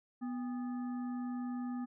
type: harmonic tone with a mistuned harmonic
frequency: 246.6 Hz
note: B3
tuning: 2 cents flat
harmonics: 1 / 3 / 5 / 7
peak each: -36 / -50 / -53 / -61 dBFS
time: 0.21-1.86 s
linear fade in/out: 20 ms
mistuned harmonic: 3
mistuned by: +140 cents
effects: none